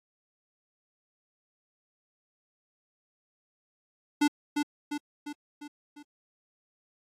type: tone with echo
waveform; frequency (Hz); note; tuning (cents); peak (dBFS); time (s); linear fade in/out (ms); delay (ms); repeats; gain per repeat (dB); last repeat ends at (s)
square; 293.6; D4; 0; -21; 4.21-4.28; 10; 350; 5; -5; 6.03
effects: low-pass 10000 Hz 12 dB/octave + AAC 48 kbps